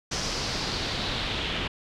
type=noise with low-pass filter sweep; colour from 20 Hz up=pink; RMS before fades=-30 dBFS; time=0.11-1.68 s; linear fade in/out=10 ms; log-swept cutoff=5700 to 3100 Hz; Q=3; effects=none